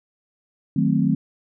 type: chord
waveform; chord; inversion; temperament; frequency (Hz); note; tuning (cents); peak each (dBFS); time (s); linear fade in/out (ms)
sine; D# diminished seventh; none; equal; 155.56 / 185 / 220 / 261.6; D#3 / F#3 / A3 / C4; 0 / 0 / 0 / 0; -22; 0.76-1.15; 5
effects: none

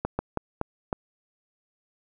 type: slowing click train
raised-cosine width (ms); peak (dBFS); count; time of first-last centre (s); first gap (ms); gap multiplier
1; -12; 5; 0.05-0.928; 140; 1.31
effects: none

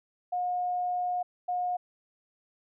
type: tone bursts at uneven times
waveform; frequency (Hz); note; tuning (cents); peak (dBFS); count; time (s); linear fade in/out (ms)
sine; 719; F#5; -50; -27; 2; 0.32-1.23 / 1.48-1.77; 10
effects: none

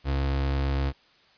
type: tone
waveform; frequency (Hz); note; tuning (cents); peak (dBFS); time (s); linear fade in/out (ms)
35% pulse; 68.7; C#2; -15; -22; 0.04-0.93; 50
effects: white hiss -59 dBFS RMS until 1.37 s + resampled to 11025 Hz

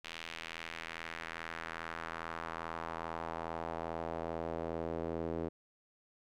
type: tone with band-pass filter sweep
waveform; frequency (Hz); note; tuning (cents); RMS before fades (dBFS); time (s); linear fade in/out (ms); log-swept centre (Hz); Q
sawtooth; 82.41; E2; 0; -41; 0.04-5.49; 10; 2900 to 410; 1.6
effects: none

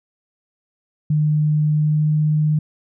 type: tone with pitch glide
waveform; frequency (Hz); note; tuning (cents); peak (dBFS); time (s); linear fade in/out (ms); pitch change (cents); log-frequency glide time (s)
sine; 151.6 to 152.65; D#3 to D#3; -45 to -33; -14; 1.1-2.59; 5; +12; 1.74-2.1
effects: none

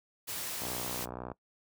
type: noise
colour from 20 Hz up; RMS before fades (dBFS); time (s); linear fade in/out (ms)
white; -38; 0.27-1.06; 20
type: click train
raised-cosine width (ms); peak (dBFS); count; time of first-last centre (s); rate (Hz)
1; -25; 44; 0.62-1.317; 61.7
effects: noise-tail reverb RT60 0.1 s tail -21 dB re dry + high-pass 60 Hz 12 dB/octave

